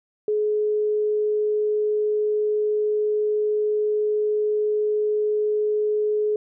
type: tone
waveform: sine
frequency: 423.1 Hz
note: G#4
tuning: 32 cents sharp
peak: -19 dBFS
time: 0.28-6.36 s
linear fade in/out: 2 ms
effects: none